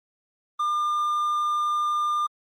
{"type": "tone", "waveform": "triangle", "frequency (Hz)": 1202, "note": "D6", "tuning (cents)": 40, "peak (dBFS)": -20, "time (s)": [0.59, 2.27], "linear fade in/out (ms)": 10, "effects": ["Opus 24 kbps"]}